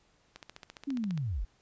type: click train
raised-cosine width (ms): 0.2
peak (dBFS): -27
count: 13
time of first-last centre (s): 0.36-1.176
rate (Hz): 14.7
type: linear sweep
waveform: sine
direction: down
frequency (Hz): 287.5 to 32.7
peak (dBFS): -30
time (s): 0.87-1.45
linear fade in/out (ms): 10
effects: pink hiss -68 dBFS RMS until 1.61 s + resampled to 16000 Hz